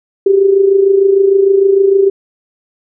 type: tone with amplitude modulation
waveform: sine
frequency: 392 Hz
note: G4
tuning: in tune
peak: -3 dBFS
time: 0.26-2.1 s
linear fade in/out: 5 ms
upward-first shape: sine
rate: 26.6 Hz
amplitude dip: 60%
effects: none